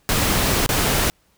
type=noise with dropouts; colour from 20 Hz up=pink; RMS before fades=-19 dBFS; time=0.09-1.1 s; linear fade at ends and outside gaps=0 ms; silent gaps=0.662-0.691 s; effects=pink hiss -61 dBFS RMS until 1.37 s